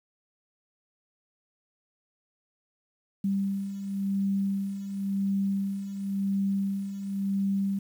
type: beating tone pair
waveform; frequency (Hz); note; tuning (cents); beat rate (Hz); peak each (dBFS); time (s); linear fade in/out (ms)
sine; 196 / 196.94; G3 / G3; 0 / +8; 0.94; -33 / -27; 3.24-7.79; 5
effects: 9-bit